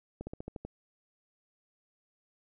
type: slowing click train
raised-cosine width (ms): 2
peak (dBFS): -26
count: 7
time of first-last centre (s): 0.21-0.65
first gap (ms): 60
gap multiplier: 1.08
effects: none